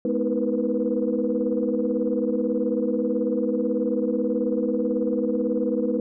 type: tone cluster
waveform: sine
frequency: 213.8 / 249.8 / 317.5 / 479.3 / 497.6 Hz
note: A3 / B3 / D#4 / A#4 / B4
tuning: -49 / +20 / +35 / +48 / +13 cents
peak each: -27 dBFS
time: 0.05-6 s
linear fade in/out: 2 ms
effects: tanh soft clip ceiling -11 dBFS